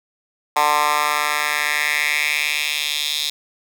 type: tone with high-pass filter sweep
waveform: 10% pulse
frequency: 148.8 Hz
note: D3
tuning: 23 cents sharp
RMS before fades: -20 dBFS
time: 0.56-3.3 s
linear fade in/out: 5 ms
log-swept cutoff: 950 to 3800 Hz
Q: 3
effects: none